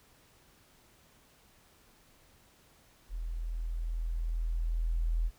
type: tone with level ramp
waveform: sine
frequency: 41.2 Hz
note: E1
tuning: in tune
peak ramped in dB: -34 to -26 dBFS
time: 3.09-5.31 s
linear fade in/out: 50 ms
effects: pink hiss -63 dBFS RMS until 5.38 s